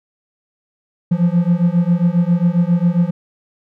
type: beating tone pair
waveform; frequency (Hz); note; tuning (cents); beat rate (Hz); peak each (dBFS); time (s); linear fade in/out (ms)
triangle; 170 / 177.4; F3 / F3; -46 / +27; 7.4; -13; 1.11-3.11; 10
effects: none